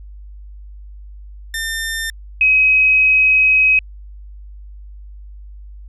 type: tone pair in turn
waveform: sawtooth / sine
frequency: 1800 / 2538 Hz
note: A6 / D#7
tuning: +39 / +34 cents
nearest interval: tritone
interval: 595 cents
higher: second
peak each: -17 / -9 dBFS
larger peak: second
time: 1.54-2.1 / 2.41-3.79 s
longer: second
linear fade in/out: 2 ms
effects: added 50 Hz sine -33 dBFS peak until 5.88 s